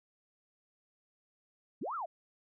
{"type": "linear two-way sweep", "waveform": "sine", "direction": "up then down", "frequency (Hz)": [135.9, 1400, 587], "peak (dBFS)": -35, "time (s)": [1.81, 2.06], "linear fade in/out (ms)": 10, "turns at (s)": 1.95, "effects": []}